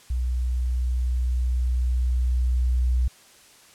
sine tone with level ramp, 62 Hz, B1, 7 cents sharp, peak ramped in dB -22 to -18 dBFS, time 0.1-3.08 s, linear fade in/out 5 ms, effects white hiss -52 dBFS RMS until 3.74 s + low-pass 10000 Hz 12 dB/octave

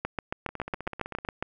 two click trains, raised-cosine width 0.5 ms, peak -21 / -14 dBFS, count 13 / 11, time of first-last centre 0.49-1.249 / 0.05-1.426 s, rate 15.8 / 7.27 Hz, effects none

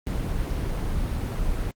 brown noise, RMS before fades -26 dBFS, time 0.07-1.71 s, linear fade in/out 0 ms, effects Opus 24 kbps

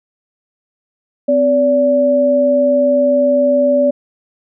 sine tone pair together, 256.6 / 576 Hz, C4 / D5, -34 / -34 cents, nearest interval octave + major second, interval 1400 cents, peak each -16 / -10 dBFS, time 1.28-3.91 s, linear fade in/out 10 ms, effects none

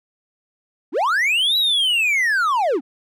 triangle linear two-way sweep, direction up then down, 227.4 to 3951 to 227.4 Hz, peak -14 dBFS, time 0.92-2.81 s, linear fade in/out 50 ms, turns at 1.57 s, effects none

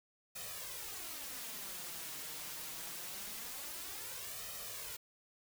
white noise with flanger, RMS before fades -45 dBFS, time 0.35-4.97 s, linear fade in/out 10 ms, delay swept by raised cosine 1.6 to 6.6 ms, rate 0.24 Hz, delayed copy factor +0.7, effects none

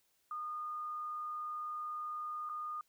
sine tone with dropouts, 1223 Hz, D#6, 30 cents flat, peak -38 dBFS, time 0.31-2.81 s, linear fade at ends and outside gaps 2 ms, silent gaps 2.491-2.496 s, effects white hiss -75 dBFS RMS until 2.88 s

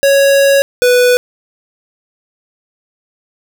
square tone pair in turn, 554.4 / 493.9 Hz, C#5 / B4, 0 / 0 cents, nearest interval major second, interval 200 cents, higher first, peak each -7 dBFS, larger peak neither, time 0.03-0.62 / 0.82-1.17 s, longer first, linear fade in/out 0 ms, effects none

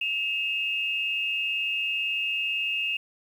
sine tone pair together, 2576 / 2794 Hz, E7 / F7, -41 / 0 cents, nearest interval minor second, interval 141 cents, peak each -28 dBFS, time 0.01-2.97 s, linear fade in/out 5 ms, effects 9-bit

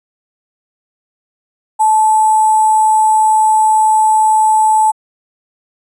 sine tone with sample-and-hold, 869 Hz, A5, 22 cents flat, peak -7 dBFS, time 1.79-4.92 s, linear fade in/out 20 ms, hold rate 8820 Hz, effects resampled to 22050 Hz

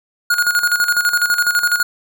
square tone with tremolo, 1437 Hz, F6, 49 cents sharp, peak -12 dBFS, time 0.3-1.83 s, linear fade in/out 5 ms, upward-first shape square, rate 12 Hz, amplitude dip 65%, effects none

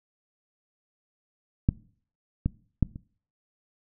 clicks, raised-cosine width 5 ms, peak -7 / -12 / -8 / -26 dBFS, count 4, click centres 1.689 / 2.46 / 2.827 / 2.959 s, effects noise-tail reverb RT60 0.5 s tail -22 dB re dry

